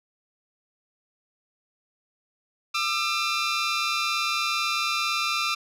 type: tone pair together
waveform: 15% pulse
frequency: 1200 / 1337.9 Hz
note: D6 / E6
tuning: +37 / +25 cents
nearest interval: major second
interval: 188 cents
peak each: -20 dBFS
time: 2.74-5.55 s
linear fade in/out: 10 ms
effects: low-pass 8000 Hz 12 dB/octave